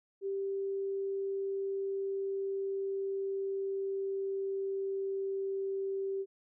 sine tone with pitch glide, 392 to 389.3 Hz, G4 to G4, 0 to -12 cents, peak -32 dBFS, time 0.21-6.26 s, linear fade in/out 50 ms, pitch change -12 cents, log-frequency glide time 0.39-5.69 s, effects none

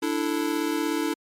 square chord, D suspended second, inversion none, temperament just, 293.7 / 330.4 / 440.5 Hz, D4 / E4 / A4, 0 / +4 / +2 cents, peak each -28 / -28 / -32 dBFS, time 0.02-1.14 s, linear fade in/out 10 ms, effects MP3 64 kbps

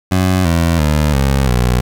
20% pulse tone with pitch steps, 92.8 / 83.64 / 75.38 / 67.93 / 61.23 Hz, F#2 / E2 / D2 / C#2 / B1, +6 / +26 / +46 / -34 / -14 cents, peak -6 dBFS, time 0.11-1.81 s, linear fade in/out 10 ms, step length 340 ms, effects 7-bit

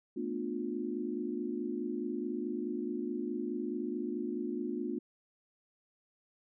sine chord, B half-diminished seventh, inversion third, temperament just, 222.2 / 246.9 / 296.3 / 355.6 Hz, A3 / B3 / D4 / F4, +17 / 0 / +15 / +31 cents, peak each -40 / -39 / -39 / -38 dBFS, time 0.16-4.99 s, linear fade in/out 10 ms, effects none

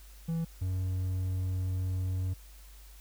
triangle tone pair in turn, 164.81 / 92.5 Hz, E3 / F#2, 0 / 0 cents, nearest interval minor seventh, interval 1000 cents, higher first, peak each -27 dBFS, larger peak neither, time 0.28-0.45 / 0.61-2.34 s, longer second, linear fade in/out 10 ms, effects added 50 Hz sine -49 dBFS peak until 3 s + white hiss -58 dBFS RMS until 3 s

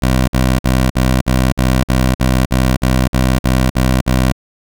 15% pulse tone bursts, 64 Hz, C2, 38 cents flat, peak -4 dBFS, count 14, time 0.02-4.323 s, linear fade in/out 10 ms, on 260 ms, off 51 ms, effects none

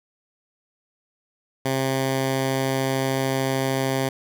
10% pulse tone, 133.4 Hz, C3, 34 cents sharp, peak -13 dBFS, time 1.65-4.09 s, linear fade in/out 5 ms, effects none

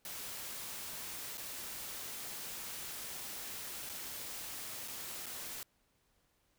white noise with dropouts, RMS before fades -44 dBFS, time 0.05-5.63 s, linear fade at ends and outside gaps 1 ms, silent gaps 1.373-1.379 / 3.892-3.896 / 4.878-4.882 / 5.26-5.265 s, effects pink hiss -75 dBFS RMS until 6.58 s

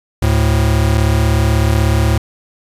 square tone pair together, 73.42 / 109.8 Hz, D2 / A2, 0 / -3 cents, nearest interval perfect fifth, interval 697 cents, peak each -14 dBFS, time 0.22-2.18 s, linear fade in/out 5 ms, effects resampled to 32000 Hz + 8-bit

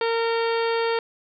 harmonic tone with a mistuned harmonic, 459.2 Hz, A#4, 26 cents flat, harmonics 1 / 2 / 3 / 4 / 5 / 6 / 7 / 8 / 9 / 10, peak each -22 / -28 / -32 / -34 / -36 / -38 / -39 / -40 / -41 / -42 dBFS, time 0.01-0.99 s, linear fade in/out 2 ms, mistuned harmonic 9, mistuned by +70 cents, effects none

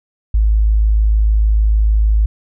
sine tone, 53.3 Hz, G#1, 46 cents sharp, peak -9 dBFS, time 0.34-2.26 s, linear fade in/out 5 ms, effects none

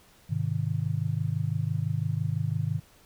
sine chord, Ab major, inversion none, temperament just, 103.83 / 129.78 / 155.74 Hz, Ab2 / C3 / Eb3, 0 / -14 / +2 cents, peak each -30 dBFS, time 0.29-2.8 s, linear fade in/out 20 ms, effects pink hiss -58 dBFS RMS until 3.05 s

